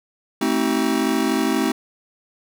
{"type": "chord", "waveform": "square", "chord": "A diminished seventh", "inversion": "none", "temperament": "just", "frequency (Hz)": [220, 264, 316.8, 380.2], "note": ["A3", "C4", "Eb4", "Gb4"], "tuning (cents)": [0, 16, 31, 47], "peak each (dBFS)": [-25, -23, -24, -26], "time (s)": [0.41, 1.72], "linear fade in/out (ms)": 5, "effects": []}